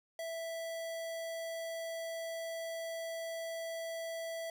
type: tone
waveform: square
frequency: 659.3 Hz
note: E5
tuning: in tune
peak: -39 dBFS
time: 0.19-4.5 s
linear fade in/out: 2 ms
effects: none